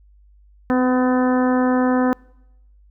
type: harmonic tone with a mistuned harmonic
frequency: 252.6 Hz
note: B3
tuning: 39 cents sharp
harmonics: 1 / 2 / 3 / 4 / 5 / 6 / 7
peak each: -16 / -22 / -26 / -28 / -30 / -32 / -33 dBFS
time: 0.7-2.13 s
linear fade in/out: 0 ms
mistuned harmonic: 1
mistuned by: +17 cents
effects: noise-tail reverb RT60 0.9 s tail -26 dB re dry + added 50 Hz sine -48 dBFS peak until 2.9 s